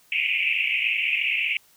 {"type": "band-pass noise", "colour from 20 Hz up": "pink", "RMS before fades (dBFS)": -24, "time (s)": [0.12, 1.57], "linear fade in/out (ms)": 2, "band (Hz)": [2200, 2800], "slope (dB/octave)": 96, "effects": ["white hiss -58 dBFS RMS until 1.76 s"]}